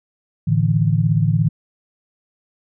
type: chord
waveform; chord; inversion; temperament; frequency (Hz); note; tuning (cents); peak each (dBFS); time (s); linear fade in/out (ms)
sine; A suspended fourth; none; equal with one note detuned; 110 / 146.83 / 163.86; A2 / D3 / E3; 0 / 0 / -10; -18; 0.47-1.49; 10
effects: none